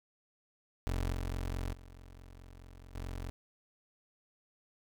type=tone with level steps; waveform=25% pulse; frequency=44.66 Hz; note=F1; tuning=39 cents sharp; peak=-28 / -31 / -47 / -35 dBFS; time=0.87-3.3 s; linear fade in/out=0 ms; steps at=1.12 / 1.72 / 2.94 s; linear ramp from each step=20 ms; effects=none